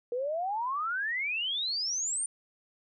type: exponential sweep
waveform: sine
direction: up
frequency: 470 to 9210 Hz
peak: -29 dBFS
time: 0.12-2.26 s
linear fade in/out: 2 ms
effects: none